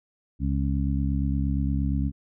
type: harmonic tone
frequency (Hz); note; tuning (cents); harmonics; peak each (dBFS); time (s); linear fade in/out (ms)
68.6; C#2; -17; 1 / 2 / 3 / 4; -25 / -28 / -30 / -31; 0.39-2.12; 50
effects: none